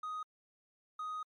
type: tone bursts at uneven times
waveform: triangle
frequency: 1249 Hz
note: D#6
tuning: 6 cents sharp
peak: -35 dBFS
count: 2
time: 0.03-0.23 / 0.99-1.23 s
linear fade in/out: 5 ms
effects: tanh soft clip ceiling -31 dBFS + MP3 48 kbps